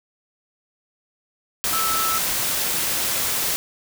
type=tone in noise; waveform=sine; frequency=1313 Hz; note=E6; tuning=7 cents flat; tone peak=-23 dBFS; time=1.73-2.18 s; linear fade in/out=0 ms; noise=white; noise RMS=-23 dBFS; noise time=1.64-3.56 s; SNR=-3 dB; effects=none